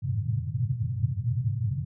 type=band-pass noise; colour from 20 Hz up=white; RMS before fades=-28 dBFS; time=0.02-1.85 s; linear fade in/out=10 ms; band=100 to 130 Hz; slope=48 dB/octave; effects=none